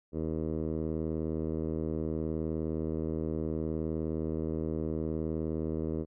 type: tone with low-pass filter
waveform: 10% pulse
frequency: 79.3 Hz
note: D#2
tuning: 33 cents sharp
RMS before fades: -33 dBFS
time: 0.12-6.06 s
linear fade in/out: 50 ms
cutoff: 450 Hz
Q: 1.4
effects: none